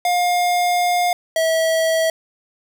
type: tone pair in turn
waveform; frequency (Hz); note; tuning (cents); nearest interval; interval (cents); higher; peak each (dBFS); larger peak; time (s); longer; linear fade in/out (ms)
square; 710 / 648.5; F5 / E5; +28 / -28; major second; 156; first; -16; neither; 0.05-1.13 / 1.36-2.1; first; 2
effects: none